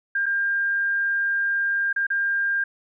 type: tone with dropouts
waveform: sine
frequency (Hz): 1601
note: G6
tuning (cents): +36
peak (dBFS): -20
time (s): 0.15-2.64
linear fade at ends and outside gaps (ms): 5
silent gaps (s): 0.259-0.263 / 1.929-1.961 / 2.068-2.102
effects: none